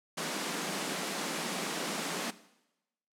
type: high-pass noise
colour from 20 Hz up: pink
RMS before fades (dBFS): -35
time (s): 0.17-2.31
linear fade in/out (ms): 10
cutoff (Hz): 160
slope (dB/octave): 96
effects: noise-tail reverb RT60 0.9 s tail -17 dB re dry + low-pass 10000 Hz 12 dB/octave